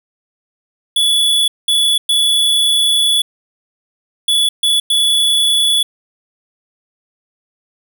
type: tone bursts at uneven times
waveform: square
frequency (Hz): 3426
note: A7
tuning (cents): -47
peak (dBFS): -11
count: 6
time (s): 0.96-1.48 / 1.68-1.98 / 2.09-3.22 / 4.28-4.49 / 4.63-4.8 / 4.9-5.83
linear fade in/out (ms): 5
effects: 7-bit